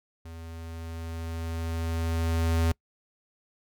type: tone with level ramp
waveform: square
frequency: 82.41 Hz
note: E2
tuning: in tune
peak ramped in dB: -41 to -22 dBFS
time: 0.25-2.72 s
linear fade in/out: 5 ms
effects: noise-tail reverb RT60 0.1 s tail -25 dB re dry